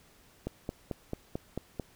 click train, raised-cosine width 2 ms, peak -20 dBFS, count 7, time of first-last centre 0.47-1.797 s, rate 4.52 Hz, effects pink hiss -61 dBFS RMS until 1.95 s

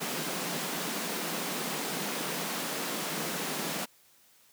pink high-pass noise, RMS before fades -34 dBFS, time 0-3.86 s, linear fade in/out 20 ms, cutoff 150 Hz, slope 96 dB/octave, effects white hiss -62 dBFS RMS until 4.52 s + high-pass 80 Hz 12 dB/octave

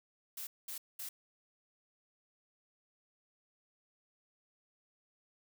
blue noise bursts, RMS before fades -43 dBFS, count 3, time 0.37-1.09 s, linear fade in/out 5 ms, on 100 ms, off 210 ms, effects none

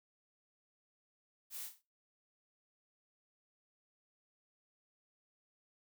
blue noise with echo, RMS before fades -45 dBFS, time 1.5-1.7 s, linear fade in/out 50 ms, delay 32 ms, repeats 4, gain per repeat -7 dB, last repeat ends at 1.828 s, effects noise-tail reverb RT60 0.3 s tail -22 dB re dry

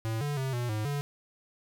square tone with pitch steps, 111.9 / 145.5 / 132.9 / 121.4 / 107.3 / 143.6 Hz, A2 / D3 / C3 / B2 / A2 / D3, +30 / -16 / +27 / -29 / -43 / -39 cents, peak -30 dBFS, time 0.05-1.01 s, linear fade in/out 0 ms, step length 160 ms, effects none

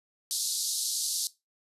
pink band-pass noise, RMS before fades -31 dBFS, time 0.31-1.27 s, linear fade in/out 0 ms, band 4000 to 12000 Hz, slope 48 dB/octave, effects noise-tail reverb RT60 0.2 s tail -17 dB re dry + resampled to 32000 Hz

